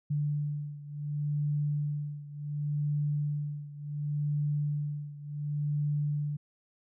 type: beating tone pair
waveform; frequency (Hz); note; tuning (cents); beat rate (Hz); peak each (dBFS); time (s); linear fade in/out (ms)
sine; 146.83 / 147.52; D3 / D3; 0 / +8; 0.69; -31 / -34; 0.1-6.37; 10
effects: none